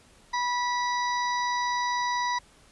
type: harmonic tone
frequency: 978 Hz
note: B5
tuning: 17 cents flat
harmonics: 1 / 2 / 4 / 5 / 6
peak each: -26 / -32 / -38 / -40 / -42 dBFS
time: 0.33-2.39 s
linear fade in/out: 10 ms
effects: pink hiss -57 dBFS RMS until 2.71 s + resampled to 24000 Hz